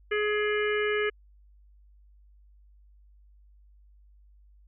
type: harmonic tone with a mistuned harmonic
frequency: 420.3 Hz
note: G#4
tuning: 21 cents sharp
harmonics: 1 / 3 / 4 / 5 / 6 / 7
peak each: -26 / -36 / -32 / -34 / -39 / -39 dBFS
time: 0.11-1.1 s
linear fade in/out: 10 ms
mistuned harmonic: 6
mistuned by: -87 cents
effects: added 50 Hz sine -54 dBFS peak until 4.67 s